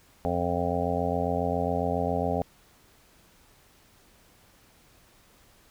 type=harmonic tone; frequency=87.31 Hz; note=F2; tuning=in tune; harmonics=1 / 2 / 3 / 5 / 6 / 7 / 8 / 9; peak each=-33 / -33 / -33 / -33 / -33 / -33 / -33 / -33 dBFS; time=0.25-2.42 s; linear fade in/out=0 ms; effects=pink hiss -59 dBFS RMS until 5.7 s